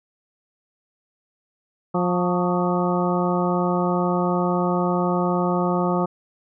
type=harmonic tone with a mistuned harmonic; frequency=177.6 Hz; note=F3; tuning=29 cents sharp; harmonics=1 / 2 / 3 / 4 / 5 / 6 / 7; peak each=-22 / -25 / -27 / -28 / -29 / -30 / -30 dBFS; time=1.94-6.06 s; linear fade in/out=10 ms; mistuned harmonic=6; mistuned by=+87 cents; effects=none